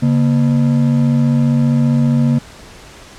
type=ring-modulated tone; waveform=triangle; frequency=187.4 Hz; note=F#3; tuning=22 cents sharp; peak=-5 dBFS; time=0.02-2.39 s; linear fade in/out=10 ms; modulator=47.5 Hz; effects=pink hiss -38 dBFS RMS until 3.18 s + low-pass 8000 Hz 12 dB/octave